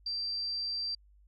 sine tone, 4699 Hz, D8, in tune, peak -32 dBFS, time 0.06-0.95 s, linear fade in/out 5 ms, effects added 50 Hz sine -58 dBFS peak until 1.27 s

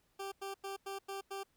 20% pulse tone bursts, 392 Hz, G4, in tune, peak -35 dBFS, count 6, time 0.19-1.435 s, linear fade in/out 10 ms, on 130 ms, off 93 ms, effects pink hiss -75 dBFS RMS until 1.56 s

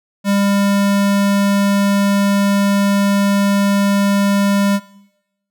square tone, 200 Hz, G3, 35 cents sharp, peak -13 dBFS, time 0.24-4.8 s, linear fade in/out 50 ms, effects noise-tail reverb RT60 0.9 s tail -19 dB re dry

